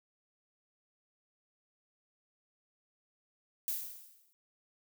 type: noise with exponential decay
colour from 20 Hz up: violet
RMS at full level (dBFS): -33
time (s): 3.68-4.33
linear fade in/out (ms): 0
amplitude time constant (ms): 140
effects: none

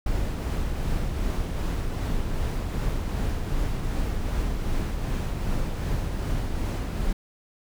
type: noise with tremolo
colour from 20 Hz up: brown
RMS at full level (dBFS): -25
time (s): 0.06-7.13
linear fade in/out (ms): 5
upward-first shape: triangle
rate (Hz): 2.6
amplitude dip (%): 35
effects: none

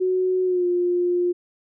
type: tone with pitch glide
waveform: sine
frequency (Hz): 370 to 353.9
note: F#4 to F4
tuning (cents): 0 to +23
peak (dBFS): -18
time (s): 0-1.33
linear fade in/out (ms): 20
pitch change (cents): -77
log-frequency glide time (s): 0.44-0.66
effects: none

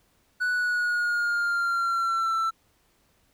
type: tone with pitch glide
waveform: triangle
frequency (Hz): 1480 to 1333.9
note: F#6 to E6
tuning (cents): 0 to +20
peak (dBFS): -21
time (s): 0.4-2.51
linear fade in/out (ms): 20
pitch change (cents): -180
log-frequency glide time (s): 0.51-2.36
effects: pink hiss -66 dBFS RMS until 3.33 s

